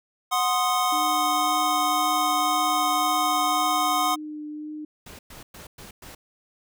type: chord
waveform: square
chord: C diminished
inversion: second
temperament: equal with one note detuned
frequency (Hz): 734 / 1046.5 / 1244.5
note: Gb5 / C6 / Eb6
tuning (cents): -14 / 0 / 0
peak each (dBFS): -26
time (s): 0.31-4.16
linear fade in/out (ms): 20
type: tone with vibrato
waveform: sine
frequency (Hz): 302.5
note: D#4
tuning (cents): -49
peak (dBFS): -32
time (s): 0.92-4.85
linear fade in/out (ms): 5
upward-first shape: triangle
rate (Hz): 1.9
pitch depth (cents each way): 16
type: noise bursts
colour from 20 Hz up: pink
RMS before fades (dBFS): -43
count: 5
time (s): 5.06-6.15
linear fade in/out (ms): 5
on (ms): 130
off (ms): 110
effects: none